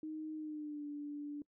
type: tone with pitch glide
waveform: sine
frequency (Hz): 311.1 to 291.9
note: D#4 to D4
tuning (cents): 0 to -10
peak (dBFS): -40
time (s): 0.03-1.42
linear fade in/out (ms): 2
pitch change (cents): -110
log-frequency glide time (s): 0.35-0.86
effects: noise-tail reverb RT60 0.1 s tail -23 dB re dry